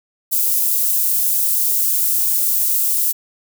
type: high-pass noise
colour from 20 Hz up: white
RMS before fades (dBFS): -17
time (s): 0.31-3.13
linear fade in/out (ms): 20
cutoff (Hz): 11000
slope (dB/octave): 12
effects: none